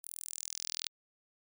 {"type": "tone with high-pass filter sweep", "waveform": "sawtooth", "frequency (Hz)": 41.2, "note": "E1", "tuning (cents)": 0, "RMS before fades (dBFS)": -42, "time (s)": [0.03, 0.89], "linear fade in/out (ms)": 20, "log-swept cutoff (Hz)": [11000, 4000], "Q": 2.6, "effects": []}